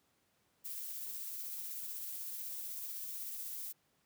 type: noise with tremolo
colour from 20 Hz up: violet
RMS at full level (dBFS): -42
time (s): 0.64-3.73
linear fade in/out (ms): 20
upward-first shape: triangle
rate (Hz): 16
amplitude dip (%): 25
effects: pink hiss -75 dBFS RMS until 4.05 s + high-pass 100 Hz 12 dB/octave